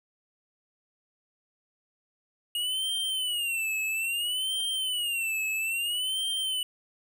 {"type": "tone with vibrato", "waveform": "square", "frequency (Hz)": 2860, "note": "F7", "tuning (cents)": 41, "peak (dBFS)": -28, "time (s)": [2.55, 6.63], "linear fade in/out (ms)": 2, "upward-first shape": "sine", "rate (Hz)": 0.6, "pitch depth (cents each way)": 170, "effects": []}